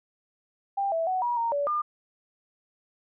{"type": "tone with pitch steps", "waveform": "sine", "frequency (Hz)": [793, 657, 745, 961, 927, 573, 1205], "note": ["G5", "E5", "F#5", "B5", "A#5", "D5", "D6"], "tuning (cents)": [20, -6, 12, -48, -10, -43, 44], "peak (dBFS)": -24, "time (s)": [0.77, 1.82], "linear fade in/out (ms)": 10, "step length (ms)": 150, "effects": []}